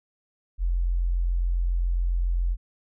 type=tone; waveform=sine; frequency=43.65 Hz; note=F1; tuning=in tune; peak=-21 dBFS; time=0.58-2.57 s; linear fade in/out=50 ms; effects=none